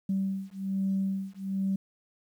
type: beating tone pair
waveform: sine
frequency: 192.8 / 194 Hz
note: G3 / G3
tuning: -28 / -18 cents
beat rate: 1.2 Hz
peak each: -30 dBFS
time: 0.09-1.76 s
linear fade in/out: 5 ms
effects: tanh soft clip ceiling -20 dBFS + 10-bit